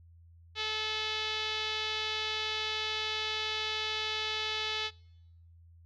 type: tone with low-pass filter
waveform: 5% pulse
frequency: 433 Hz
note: A4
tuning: 28 cents flat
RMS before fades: -34 dBFS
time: 0.55-4.91 s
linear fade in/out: 50 ms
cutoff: 3700 Hz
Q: 2.5
effects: noise-tail reverb RT60 0.9 s tail -26 dB re dry + added 84 Hz sine -54 dBFS peak until 5.85 s